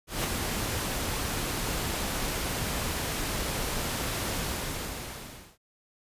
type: noise with ADSR envelope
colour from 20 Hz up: pink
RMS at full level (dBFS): -28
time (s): 0.07-5.58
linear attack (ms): 170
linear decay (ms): 7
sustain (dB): -3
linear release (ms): 1200
effects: resampled to 32000 Hz